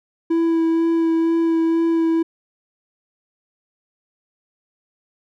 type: tone with vibrato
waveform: triangle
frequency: 329.6 Hz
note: E4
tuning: in tune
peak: -13 dBFS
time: 0.3-2.23 s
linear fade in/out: 10 ms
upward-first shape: sine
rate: 2.1 Hz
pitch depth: 13 cents each way
effects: none